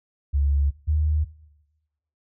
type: tone pair in turn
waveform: sine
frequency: 70.7 / 76.38 Hz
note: C#2 / D#2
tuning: +35 / -31 cents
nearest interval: minor second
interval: 134 cents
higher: second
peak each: -18 dBFS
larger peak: neither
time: 0.33-0.71 / 0.87-1.25 s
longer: neither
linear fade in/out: 20 ms
effects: noise-tail reverb RT60 1.0 s tail -19 dB re dry

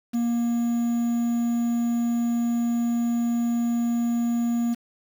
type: tone with quantisation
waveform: triangle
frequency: 235.9 Hz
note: A#3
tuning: 21 cents sharp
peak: -19 dBFS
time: 0.13-4.75 s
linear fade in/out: 20 ms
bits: 7
effects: none

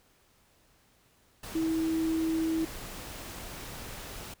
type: tone in noise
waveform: sine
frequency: 323 Hz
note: E4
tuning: 35 cents flat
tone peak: -26 dBFS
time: 1.55-2.65 s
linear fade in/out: 5 ms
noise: pink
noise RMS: -42 dBFS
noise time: 1.43-4.34 s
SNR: +13 dB
effects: pink hiss -65 dBFS RMS until 4.4 s

